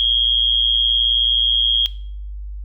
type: tone with amplitude modulation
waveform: sine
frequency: 3265 Hz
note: G#7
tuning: 30 cents flat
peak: -11 dBFS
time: 0-1.86 s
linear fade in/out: 0 ms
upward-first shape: sine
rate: 119 Hz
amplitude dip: 80%
effects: noise-tail reverb RT60 0.5 s tail -17 dB re dry + added 50 Hz sine -27 dBFS peak until 2.64 s